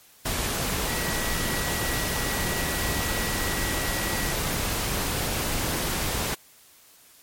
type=tone in noise; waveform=sine; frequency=1930 Hz; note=B6; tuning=40 cents flat; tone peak=-34 dBFS; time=0.87-4.33 s; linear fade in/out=10 ms; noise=pink; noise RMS=-27 dBFS; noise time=0.25-6.35 s; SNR=-10 dB; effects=white hiss -54 dBFS RMS until 7.22 s + MP3 64 kbps